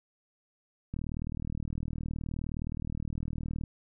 click train, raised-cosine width 5 ms, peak -23 dBFS, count 107, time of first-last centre 0.94-3.637 s, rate 39.3 Hz, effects none

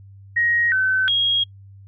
sine tone with pitch steps, 1884 / 1525 / 3277 Hz, A#6 / G6 / G#7, +18 / -48 / -24 cents, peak -16 dBFS, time 0.36-1.44 s, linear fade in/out 10 ms, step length 360 ms, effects noise-tail reverb RT60 0.1 s tail -26 dB re dry + added 98 Hz sine -41 dBFS peak until 1.87 s

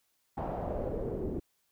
pink noise with low-pass filter sweep, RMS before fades -35 dBFS, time 0.37-1.4 s, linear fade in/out 10 ms, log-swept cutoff 810 to 350 Hz, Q 3.2, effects white hiss -75 dBFS RMS until 1.71 s

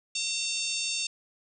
harmonic tone with a mistuned harmonic, 907 Hz, A#5, 48 cents flat, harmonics 3 / 4 / 5 / 6 / 7 / 8 / 9, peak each -34 / -35 / -36 / -37 / -37 / -38 / -39 dBFS, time 0.15-1.07 s, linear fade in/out 5 ms, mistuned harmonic 8, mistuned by -18 cents, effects none

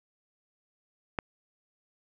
click, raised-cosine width 0.5 ms, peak -14 dBFS, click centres 1.188 s, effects none

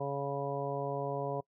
harmonic tone, 140 Hz, C#3, 18 cents sharp, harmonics 1 / 2 / 3 / 4 / 5 / 6 / 7, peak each -39 / -45 / -38 / -38 / -40 / -51 / -42 dBFS, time 0-1.41 s, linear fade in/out 10 ms, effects noise-tail reverb RT60 0.1 s tail -24 dB re dry

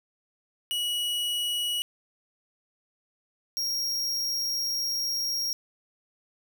45% pulse tone pair in turn, 2920 / 5592 Hz, F#7 / F8, -24 / +1 cents, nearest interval major seventh, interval 1125 cents, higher second, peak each -26 / -27 dBFS, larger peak first, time 0.71-1.82 / 3.57-5.53 s, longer second, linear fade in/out 0 ms, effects 11-bit

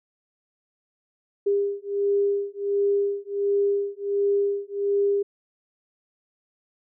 sine beating tone pair, 401.6 / 403 Hz, G4 / G4, +42 / +48 cents, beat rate 1.4 Hz, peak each -24 dBFS, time 1.46-5.23 s, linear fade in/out 10 ms, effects none

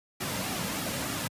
pink noise with flanger, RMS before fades -32 dBFS, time 0.2-1.28 s, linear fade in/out 10 ms, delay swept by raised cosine 1.9 to 2.77 ms, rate 3.3 Hz, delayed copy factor -0.5, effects high-pass 100 Hz 12 dB/octave + resampled to 32000 Hz

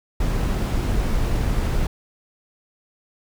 brown noise, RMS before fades -21 dBFS, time 0.2-1.87 s, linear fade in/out 5 ms, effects none

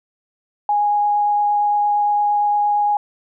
sine tone with vibrato, 827 Hz, G#5, 8 cents flat, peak -14 dBFS, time 0.69-2.97 s, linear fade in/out 2 ms, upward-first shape triangle, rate 8.7 Hz, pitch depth 8 cents each way, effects none

